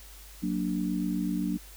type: chord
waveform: sine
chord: Gb augmented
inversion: none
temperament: equal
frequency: 185 / 233.1 / 293.7 Hz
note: Gb3 / Bb3 / D4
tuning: 0 / 0 / 0 cents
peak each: -30 / -33 / -31 dBFS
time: 0.42-1.58 s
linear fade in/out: 20 ms
effects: added 50 Hz sine -48 dBFS peak until 1.76 s + white hiss -51 dBFS RMS until 1.76 s